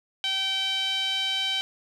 sawtooth tone with band-pass filter, 772 Hz, G5, 27 cents flat, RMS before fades -27 dBFS, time 0.24-1.61 s, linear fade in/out 0 ms, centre 3300 Hz, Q 5.4, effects none

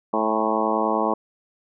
harmonic tone with a mistuned harmonic, 109.5 Hz, A2, 8 cents flat, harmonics 2 / 3 / 4 / 5 / 6 / 7 / 8 / 9 / 10, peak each -28 / -28 / -28 / -28 / -28 / -28 / -28 / -28 / -28 dBFS, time 0.13-1.14 s, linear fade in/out 5 ms, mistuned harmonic 7, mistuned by +41 cents, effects none

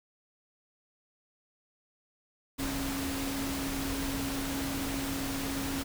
sine tone in noise, 273.4 Hz, C#4, 24 cents flat, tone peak -34 dBFS, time 2.58-5.84 s, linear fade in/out 20 ms, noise pink, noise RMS -36 dBFS, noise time 2.58-5.84 s, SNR -1 dB, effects none

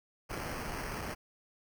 pink noise with sample-and-hold, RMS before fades -39 dBFS, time 0.29-1.15 s, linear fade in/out 20 ms, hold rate 3675 Hz, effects none

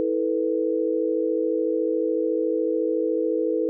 sine chord, E suspended fourth, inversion none, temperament equal with one note detuned, 324 / 440 / 493.9 Hz, E4 / A4 / B4, -30 / 0 / 0 cents, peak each -25 dBFS, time 0-3.69 s, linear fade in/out 0 ms, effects none

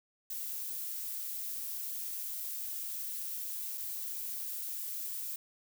violet noise with dropouts, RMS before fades -39 dBFS, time 0.3-5.36 s, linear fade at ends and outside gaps 2 ms, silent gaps 3.775-3.779 s, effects none

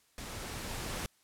pink noise with level ramp, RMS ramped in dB -43 to -37 dBFS, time 0.18-1.06 s, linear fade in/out 0 ms, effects white hiss -69 dBFS RMS until 1.23 s + low-pass 12000 Hz 12 dB/octave

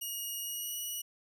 5% pulse tone with pitch glide, 2876 to 2920 Hz, F#7 to F#7, -50 to -24 cents, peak -28 dBFS, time 0.01-1.02 s, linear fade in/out 10 ms, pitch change +26 cents, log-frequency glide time 0.41-0.76 s, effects none

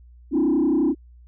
sine tone with frequency modulation, 300 Hz, D4, 37 cents sharp, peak -15 dBFS, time 0.31-0.95 s, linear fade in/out 50 ms, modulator 31.5 Hz, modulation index 1.4, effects tanh soft clip ceiling -14 dBFS + added 60 Hz sine -45 dBFS peak until 1.27 s

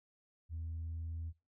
sine tone with pitch glide, 81.5 to 82.07 Hz, E2 to E2, -19 to -7 cents, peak -37 dBFS, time 0.49-1.33 s, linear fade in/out 50 ms, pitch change +12 cents, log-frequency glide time 0.63-1.1 s, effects noise-tail reverb RT60 0.3 s tail -24 dB re dry + tanh soft clip ceiling -36 dBFS

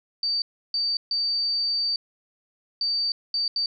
sine tone bursts at uneven times, 4616 Hz, D8, 31 cents flat, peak -22 dBFS, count 6, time 0.23-0.42 / 0.74-0.97 / 1.11-1.96 / 2.81-3.12 / 3.34-3.48 / 3.56-3.66 s, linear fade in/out 2 ms, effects none

